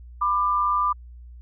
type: tone pair together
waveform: sine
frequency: 998 / 1191.4 Hz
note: B5 / D6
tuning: +18 / +24 cents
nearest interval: minor third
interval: 306 cents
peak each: -25 / -20 dBFS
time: 0.21-0.93 s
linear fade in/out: 10 ms
effects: added 60 Hz sine -40 dBFS peak until 1.41 s